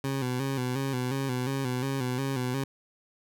20% pulse tone with vibrato, 130.81 Hz, C3, in tune, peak -23 dBFS, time 0.04-2.64 s, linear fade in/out 2 ms, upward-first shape square, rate 2.8 Hz, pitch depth 70 cents each way, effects none

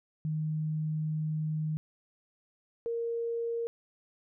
sine tone pair in turn, 155.2 / 465.1 Hz, D#3 / A#4, -4 / -4 cents, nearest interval octave + perfect fifth, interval 1900 cents, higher second, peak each -29 / -30 dBFS, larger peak first, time 0.25-1.77 / 2.86-3.67 s, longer first, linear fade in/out 0 ms, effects none

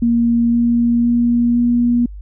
sine tone with pitch steps, 234.4 / 236.2 / 237.9 / 239.7 Hz, A#3 / A#3 / A#3 / A#3, +10 / +23 / +35 / +48 cents, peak -11 dBFS, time 0.02-2.06 s, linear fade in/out 5 ms, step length 510 ms, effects added 50 Hz sine -29 dBFS peak until 2.21 s

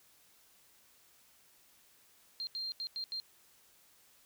sine tone bursts at uneven times, 4186 Hz, C8, in tune, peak -36 dBFS, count 5, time 2.4-2.47 / 2.55-2.72 / 2.8-2.87 / 2.96-3.04 / 3.12-3.2 s, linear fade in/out 0 ms, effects white hiss -65 dBFS RMS until 4.25 s

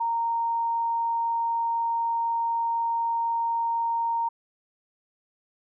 sine tone, 926 Hz, A#5, 12 cents flat, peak -23 dBFS, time 0-4.29 s, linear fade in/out 10 ms, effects none

